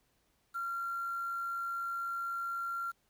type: tone with quantisation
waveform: sine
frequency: 1376 Hz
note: F6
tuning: 26 cents flat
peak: -34 dBFS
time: 0.54-2.92 s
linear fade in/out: 20 ms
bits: 9
effects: pink hiss -74 dBFS RMS until 3.09 s